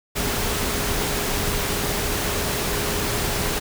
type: tone in noise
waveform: sine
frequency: 412.7 Hz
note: G#4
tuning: 11 cents flat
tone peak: -32 dBFS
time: 0.15-3.6 s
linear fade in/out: 20 ms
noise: pink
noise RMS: -24 dBFS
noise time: 0.15-3.6 s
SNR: -11 dB
effects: none